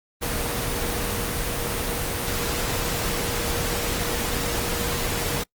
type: tone in noise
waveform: sine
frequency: 473.9 Hz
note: A#4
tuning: 28 cents sharp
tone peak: -34 dBFS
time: 0.21-5.44 s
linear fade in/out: 20 ms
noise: pink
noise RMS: -26 dBFS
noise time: 0.21-5.44 s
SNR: -11 dB
effects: noise-tail reverb RT60 0.1 s tail -24 dB re dry + Opus 24 kbps